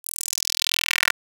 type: tone with high-pass filter sweep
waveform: 10% pulse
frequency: 41.44 Hz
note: E1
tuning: 10 cents sharp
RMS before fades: -25 dBFS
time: 0.04-1.12 s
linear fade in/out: 10 ms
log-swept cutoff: 11000 to 1600 Hz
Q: 2.5
effects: 7-bit